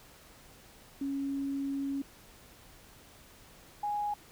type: tone pair in turn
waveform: sine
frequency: 276.4 / 828.3 Hz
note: C#4 / G#5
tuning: -5 / -5 cents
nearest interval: octave + perfect fifth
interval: 1900 cents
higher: second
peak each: -31 / -30 dBFS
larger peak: second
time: 1.01-2.02 / 3.83-4.14 s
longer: first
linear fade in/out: 5 ms
effects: pink hiss -56 dBFS RMS until 4.31 s